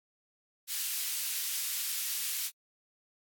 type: high-pass noise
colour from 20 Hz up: white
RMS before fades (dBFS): -34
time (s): 0.67-2.51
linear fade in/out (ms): 50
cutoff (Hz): 2400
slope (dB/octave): 12
effects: AAC 64 kbps